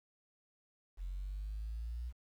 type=linear sweep; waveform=sine; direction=up; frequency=43.65 to 61.1 Hz; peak=-37 dBFS; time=0.97-2.13 s; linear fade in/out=50 ms; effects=tanh soft clip ceiling -35 dBFS + 11-bit